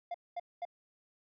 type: tone bursts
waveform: triangle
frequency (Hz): 698.5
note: F5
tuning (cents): 0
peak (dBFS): -33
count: 3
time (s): 0.11-0.652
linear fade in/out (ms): 5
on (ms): 34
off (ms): 220
effects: resampled to 11025 Hz